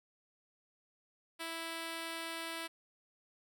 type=tone; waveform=5% pulse; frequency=329.6 Hz; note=E4; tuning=in tune; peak=-28 dBFS; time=1.39-2.68 s; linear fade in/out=20 ms; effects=none